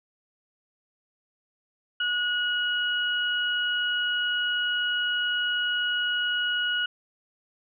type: tone pair together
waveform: sine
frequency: 1455 / 2908 Hz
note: F#6 / F#7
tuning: -29 / -31 cents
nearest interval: octave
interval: 1198 cents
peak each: -26 / -27 dBFS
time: 2-6.86 s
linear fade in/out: 5 ms
effects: none